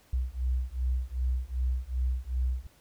sine beating tone pair, 61.74 / 64.34 Hz, B1 / C2, 0 / -28 cents, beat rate 2.6 Hz, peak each -30 dBFS, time 0.13-2.67 s, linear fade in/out 5 ms, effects pink hiss -62 dBFS RMS until 2.8 s

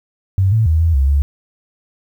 sine tone with pitch steps, 95.8 / 111.1 / 79.8 / 82.6 / 67.7 / 70.8 Hz, G2 / A2 / D#2 / E2 / C#2 / C#2, -39 / +17 / +44 / +4 / -40 / +37 cents, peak -10 dBFS, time 0.38-1.22 s, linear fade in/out 0 ms, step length 140 ms, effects 8-bit

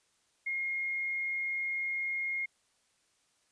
sine tone, 2142 Hz, C7, 40 cents sharp, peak -31 dBFS, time 0.46-2.46 s, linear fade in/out 10 ms, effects white hiss -72 dBFS RMS until 3.51 s + resampled to 22050 Hz

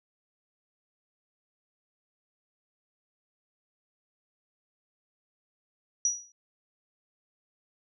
sine tone with exponential decay, 5820 Hz, F#8, 29 cents flat, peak -20 dBFS, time 6.05-6.32 s, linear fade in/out 2 ms, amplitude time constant 57 ms, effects none

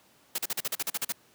white noise bursts, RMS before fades -30 dBFS, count 11, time 0.35-1.123 s, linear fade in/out 5 ms, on 33 ms, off 41 ms, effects pink hiss -61 dBFS RMS until 1.34 s + high-pass 150 Hz 12 dB/octave

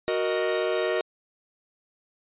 45% pulse chord, D# minor, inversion first, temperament equal, 370 / 466.2 / 622.3 Hz, F#4 / A#4 / D#5, 0 / 0 / 0 cents, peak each -28 dBFS, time 0.08-1.01 s, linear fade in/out 0 ms, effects resampled to 8000 Hz

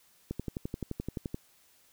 click train, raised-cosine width 3 ms, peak -21 dBFS, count 13, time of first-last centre 0.31-1.344 s, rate 11.6 Hz, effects white hiss -64 dBFS RMS until 1.92 s

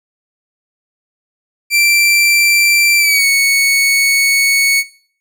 sawtooth tone with pitch glide, 2349 to 2217 Hz, D7 to C#7, 0 to 0 cents, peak -6 dBFS, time 1.7-4.84 s, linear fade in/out 50 ms, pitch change -100 cents, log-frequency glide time 2.98-3.25 s, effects noise-tail reverb RT60 0.5 s tail -19 dB re dry

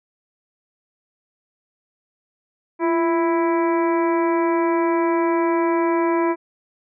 harmonic tone with a mistuned harmonic, 330 Hz, E4, 2 cents sharp, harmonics 1 / 2 / 3 / 4 / 5 / 6 / 7, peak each -18 / -26 / -23 / -35 / -35 / -36 / -35 dBFS, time 2.79-6.36 s, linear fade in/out 50 ms, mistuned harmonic 1, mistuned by +53 cents, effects none

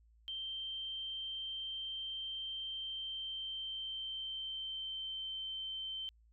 sine tone with pitch glide, 3136 to 3104 Hz, G7 to G7, 0 to -18 cents, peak -39 dBFS, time 0.28-6.09 s, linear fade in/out 0 ms, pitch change -18 cents, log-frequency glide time 2.67-5.39 s, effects added 56 Hz sine -63 dBFS peak until 6.32 s

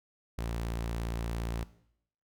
sawtooth tone, 57.3 Hz, A#1, 29 cents flat, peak -29 dBFS, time 0.38-1.64 s, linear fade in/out 5 ms, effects noise-tail reverb RT60 0.7 s tail -17 dB re dry

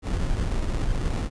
brown noise with sample-and-hold, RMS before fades -25 dBFS, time 0.02-1.3 s, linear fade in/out 50 ms, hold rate 1575 Hz, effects resampled to 22050 Hz

